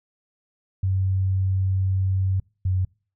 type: tone pair in turn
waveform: sine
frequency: 95 / 92.94 Hz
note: F#2 / F#2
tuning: +46 / +8 cents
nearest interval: unison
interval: 38 cents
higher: first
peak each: -19 dBFS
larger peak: neither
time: 0.83-2.4 / 2.65-2.85 s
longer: first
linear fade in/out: 5 ms
effects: noise-tail reverb RT60 0.4 s tail -26 dB re dry